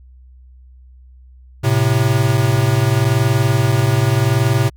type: tone pair together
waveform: square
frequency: 110.7 / 131.5 Hz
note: A2 / C3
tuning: +11 / +9 cents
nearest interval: minor third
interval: 298 cents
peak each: -16 dBFS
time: 1.63-4.7 s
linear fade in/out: 20 ms
effects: added 63 Hz sine -40 dBFS peak until 4.76 s